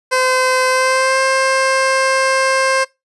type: tone with pitch glide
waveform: 15% pulse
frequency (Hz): 514 to 529.7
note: C5 to C5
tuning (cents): -31 to +21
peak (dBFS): -6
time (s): 0.11-2.85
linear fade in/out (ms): 20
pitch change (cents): +52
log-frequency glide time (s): 0.68-1.2
effects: noise-tail reverb RT60 0.2 s tail -22 dB re dry + resampled to 24000 Hz